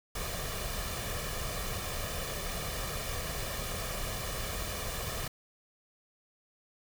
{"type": "noise with comb filter", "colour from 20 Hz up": "pink", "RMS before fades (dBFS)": -36, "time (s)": [0.15, 5.28], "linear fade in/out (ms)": 5, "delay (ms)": 1.7, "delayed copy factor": 0.6, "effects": []}